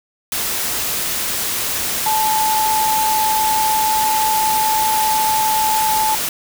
sine tone in noise, 871 Hz, A5, 18 cents flat, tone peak -15 dBFS, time 2.06-6.15 s, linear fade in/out 2 ms, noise white, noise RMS -21 dBFS, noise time 0.32-6.29 s, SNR +3 dB, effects none

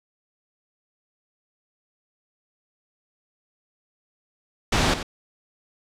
pink noise with echo, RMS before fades -20 dBFS, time 4.72-4.94 s, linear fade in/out 5 ms, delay 90 ms, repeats 1, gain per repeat -10 dB, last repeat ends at 5.03 s, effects low-pass 6000 Hz 12 dB/octave

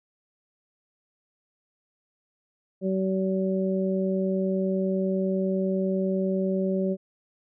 harmonic tone, 190 Hz, F#3, 46 cents sharp, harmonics 1 / 2 / 3, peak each -25 / -28 / -30 dBFS, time 2.81-6.97 s, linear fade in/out 50 ms, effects none

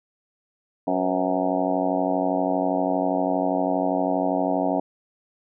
harmonic tone with a mistuned harmonic, 92.5 Hz, F#2, in tune, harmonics 2 / 3 / 4 / 5 / 6 / 7 / 8 / 9 / 10, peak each -32 / -25 / -33 / -32 / -31 / -26 / -28 / -32 / -35 dBFS, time 0.87-4.8 s, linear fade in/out 5 ms, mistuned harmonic 5, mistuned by +90 cents, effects none

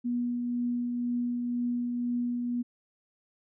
sine tone with tremolo, 242.2 Hz, B3, 34 cents flat, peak -26 dBFS, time 0.04-2.63 s, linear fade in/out 20 ms, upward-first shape triangle, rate 2 Hz, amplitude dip 30%, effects none

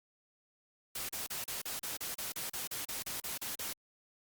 white noise bursts, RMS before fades -39 dBFS, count 16, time 0.95-3.73 s, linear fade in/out 5 ms, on 140 ms, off 36 ms, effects Opus 48 kbps

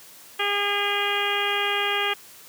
harmonic tone, 406.4 Hz, G#4, 38 cents flat, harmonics 1 / 2 / 3 / 4 / 5 / 6 / 7 / 8, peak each -30 / -30 / -30 / -30 / -30 / -30 / -30 / -30 dBFS, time 0.39-2.14 s, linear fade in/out 10 ms, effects white hiss -47 dBFS RMS until 2.48 s + high-pass 80 Hz 12 dB/octave

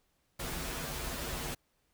pink noise with comb filter, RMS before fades -38 dBFS, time 0.39-1.55 s, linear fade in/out 10 ms, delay 9.8 ms, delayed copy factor -0.75, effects pink hiss -75 dBFS RMS until 1.93 s

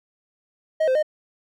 triangle tone with pitch steps, 630 / 519 / 613 Hz, D#5 / C5 / D#5, +21 / -14 / -26 cents, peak -15 dBFS, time 0.8-1.028 s, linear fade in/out 10 ms, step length 76 ms, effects none

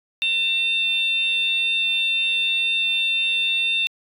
sine tone pair together, 2702 / 3599 Hz, E7 / A7, +42 / +38 cents, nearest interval perfect fourth, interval 496 cents, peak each -20 / -21 dBFS, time 0.22-3.87 s, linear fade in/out 0 ms, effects tanh soft clip ceiling -12 dBFS

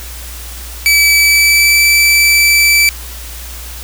sawtooth tone with pitch glide, 2300 to 2320 Hz, D7 to D7, -37 to -22 cents, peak -3 dBFS, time 0.86-2.89 s, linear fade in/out 0 ms, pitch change +15 cents, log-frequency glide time 1.19-1.81 s, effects added 60 Hz sine -27 dBFS peak until 3.83 s + white hiss -30 dBFS RMS until 3.83 s

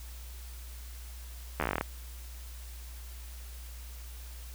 slowing click train, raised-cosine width 0.5 ms, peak -14 dBFS, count 12, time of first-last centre 1.6-1.811 s, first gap 12 ms, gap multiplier 1.09, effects added 60 Hz sine -42 dBFS peak until 4.54 s + white hiss -52 dBFS RMS until 4.54 s

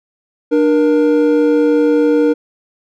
triangle tone pair together, 298 / 473 Hz, D4 / A#4, +25 / +25 cents, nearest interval minor sixth, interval 800 cents, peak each -10 dBFS, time 0.51-2.34 s, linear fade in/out 20 ms, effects none

